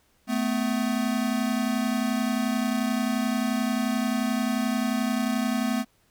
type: tone pair together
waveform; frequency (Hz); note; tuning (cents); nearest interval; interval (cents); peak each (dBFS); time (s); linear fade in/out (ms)
square; 220 / 251.4; A3 / B3; 0 / +31; major second; 231; -27; 0.27-5.85; 50
effects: pink hiss -65 dBFS RMS until 6.1 s